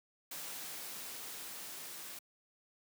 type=noise with level ramp; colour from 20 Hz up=white; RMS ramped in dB=-44 to -47 dBFS; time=0.31-2.19 s; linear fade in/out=5 ms; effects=high-pass 150 Hz 12 dB/octave